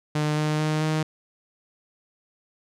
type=tone with pitch steps; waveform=sawtooth; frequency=151.1 / 152.68 / 154.27 / 155.89 Hz; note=D3 / D#3 / D#3 / D#3; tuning=+50 / -32 / -14 / +4 cents; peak=-18 dBFS; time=0.15-1.03 s; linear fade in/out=5 ms; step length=220 ms; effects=low-pass 8000 Hz 12 dB/octave